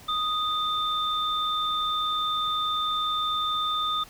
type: tone pair together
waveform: sine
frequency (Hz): 1244.5 / 3575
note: D#6 / A7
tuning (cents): 0 / +27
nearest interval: octave + tritone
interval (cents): 1827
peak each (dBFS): -26 / -28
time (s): 0.08-4.04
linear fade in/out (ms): 10
effects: pink hiss -49 dBFS RMS until 4.09 s